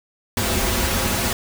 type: noise with comb filter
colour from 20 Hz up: pink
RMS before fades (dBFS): -21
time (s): 0.37-1.33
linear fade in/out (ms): 2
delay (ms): 6.7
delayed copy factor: -0.85
effects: none

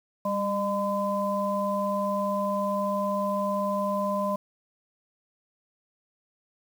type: tone cluster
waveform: sine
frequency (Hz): 198.9 / 606 / 1019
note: G3 / D#5 / C6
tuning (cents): +25 / -46 / -46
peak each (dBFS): -30 / -28 / -29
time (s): 0.25-4.36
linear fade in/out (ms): 5
effects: 8-bit

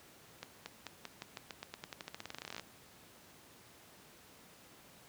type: accelerating click train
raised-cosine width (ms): 0.2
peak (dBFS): -25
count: 28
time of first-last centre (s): 0.43-2.596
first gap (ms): 230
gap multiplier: 0.9
effects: pink hiss -59 dBFS RMS until 5.08 s + high-pass 100 Hz 12 dB/octave

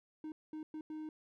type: tone bursts at uneven times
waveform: triangle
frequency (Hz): 310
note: D#4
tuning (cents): -6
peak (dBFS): -39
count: 4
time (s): 0.24-0.32 / 0.53-0.63 / 0.74-0.81 / 0.9-1.09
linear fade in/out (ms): 2
effects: none

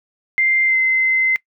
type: tone with pitch glide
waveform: sine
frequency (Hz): 2093 to 2063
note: C7 to C7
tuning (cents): 0 to -25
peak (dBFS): -13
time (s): 0.38-1.36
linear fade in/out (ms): 0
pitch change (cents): -25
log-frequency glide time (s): 0.65-0.77
effects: noise-tail reverb RT60 0.1 s tail -22 dB re dry

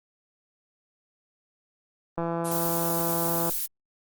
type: click train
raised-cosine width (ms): 1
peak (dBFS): -16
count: 222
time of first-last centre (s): 2.18-3.495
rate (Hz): 168
type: noise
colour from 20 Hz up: violet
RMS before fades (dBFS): -29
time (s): 2.44-3.67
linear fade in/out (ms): 20
effects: Opus 32 kbps

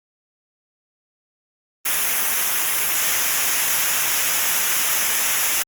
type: noise with comb filter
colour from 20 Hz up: white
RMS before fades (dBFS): -20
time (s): 1.85-5.63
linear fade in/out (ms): 10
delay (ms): 0.23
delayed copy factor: -0.65
effects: Opus 32 kbps

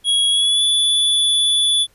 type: tone with pitch glide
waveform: square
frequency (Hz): 3322 to 3453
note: G#7 to A7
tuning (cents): 0 to -33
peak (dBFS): -14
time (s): 0.04-1.87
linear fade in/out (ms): 50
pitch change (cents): +67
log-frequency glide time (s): 0.3-0.63
effects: pink hiss -57 dBFS RMS until 1.94 s + resampled to 32000 Hz

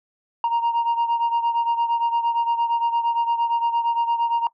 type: beating tone pair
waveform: sine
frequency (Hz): 932.3 / 941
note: A#5 / A#5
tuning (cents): 0 / +16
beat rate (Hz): 8.7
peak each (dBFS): -18 / -22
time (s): 0.44-4.47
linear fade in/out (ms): 2
effects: noise-tail reverb RT60 0.1 s tail -21 dB re dry + tanh soft clip ceiling -16 dBFS

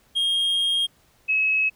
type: tone pair in turn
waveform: triangle / sine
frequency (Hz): 3239 / 2571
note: G#7 / E7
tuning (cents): -44 / -44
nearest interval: major third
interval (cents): 400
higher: first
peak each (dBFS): -18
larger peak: neither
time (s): 0.15-0.87 / 1.28-1.7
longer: first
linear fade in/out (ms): 20
effects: pink hiss -60 dBFS RMS until 1.75 s

